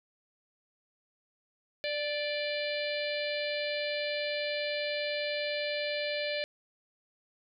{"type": "harmonic tone with a mistuned harmonic", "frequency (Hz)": 590, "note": "D5", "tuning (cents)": 8, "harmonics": [1, 3, 4, 5, 6, 7, 8], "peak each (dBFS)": [-33, -40, -38, -42, -43, -40, -47], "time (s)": [1.84, 6.44], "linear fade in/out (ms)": 0, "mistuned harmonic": 3, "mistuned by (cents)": -22, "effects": []}